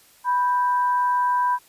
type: tone pair together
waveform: sine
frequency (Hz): 987.8 / 1573.4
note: B5 / G6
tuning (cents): 0 / +6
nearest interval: minor sixth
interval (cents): 806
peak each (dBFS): -18 / -30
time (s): 0.24-1.59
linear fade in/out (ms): 50
effects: white hiss -54 dBFS RMS until 1.68 s + resampled to 32000 Hz